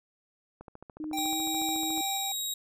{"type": "click train", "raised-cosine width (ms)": 1, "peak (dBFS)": -31, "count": 20, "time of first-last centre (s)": [0.61, 1.977], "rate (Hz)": 13.9}
{"type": "tone with pitch glide", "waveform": "sine", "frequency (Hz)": [308.1, 318.2], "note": ["D#4", "D#4"], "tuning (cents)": [-17, 39], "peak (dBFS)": -33, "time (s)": [1, 2.01], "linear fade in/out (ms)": 2, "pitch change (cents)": 56, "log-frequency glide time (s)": [1.22, 1.35]}
{"type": "tone with tremolo", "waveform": "square", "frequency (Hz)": 784, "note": "G5", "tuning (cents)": 0, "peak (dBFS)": -33, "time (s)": [1.13, 2.32], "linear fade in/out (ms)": 2, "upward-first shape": "square", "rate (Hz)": 2.4, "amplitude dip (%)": 30}
{"type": "tone", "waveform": "20% pulse", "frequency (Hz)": 3805, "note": "A#7", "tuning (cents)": 35, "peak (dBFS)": -25, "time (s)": [1.17, 2.54], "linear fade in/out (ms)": 5}
{"effects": []}